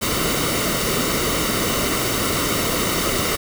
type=noise with comb filter; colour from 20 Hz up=pink; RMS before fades=-21 dBFS; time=0.01-3.37 s; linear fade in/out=20 ms; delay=1.2 ms; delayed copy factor=-0.6; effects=none